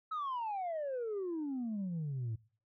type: exponential sweep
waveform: sine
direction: down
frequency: 1306 to 106.6 Hz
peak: -33 dBFS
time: 0.11-2.36 s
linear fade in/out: 10 ms
effects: noise-tail reverb RT60 0.4 s tail -21 dB re dry + tanh soft clip ceiling -33 dBFS